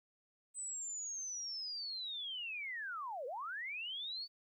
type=linear two-way sweep; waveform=sine; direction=down then up; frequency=8180 to 466.2 to 4563 Hz; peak=-40 dBFS; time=0.54-4.28 s; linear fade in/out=50 ms; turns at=3.26 s; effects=13-bit